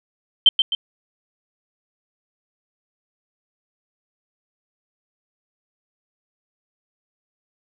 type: tone with echo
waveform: sine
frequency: 3118 Hz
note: G7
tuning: 10 cents flat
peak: -7 dBFS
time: 0.46-0.49 s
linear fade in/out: 2 ms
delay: 130 ms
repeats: 2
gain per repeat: -6 dB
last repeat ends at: 0.75 s
effects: none